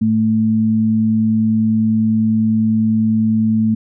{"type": "tone pair together", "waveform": "sine", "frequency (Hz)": [110, 220], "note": ["A2", "A3"], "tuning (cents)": [0, 0], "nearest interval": "octave", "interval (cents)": 1200, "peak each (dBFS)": [-21, -12], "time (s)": [0.01, 3.75], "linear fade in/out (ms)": 10, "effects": []}